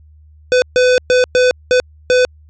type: tone bursts at uneven times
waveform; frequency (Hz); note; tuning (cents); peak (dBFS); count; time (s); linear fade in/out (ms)
square; 502; B4; +28; -9; 6; 0.52-0.62 / 0.76-0.98 / 1.1-1.24 / 1.35-1.51 / 1.71-1.8 / 2.1-2.25; 0
effects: added 76 Hz sine -41 dBFS peak until 2.49 s + resampled to 16000 Hz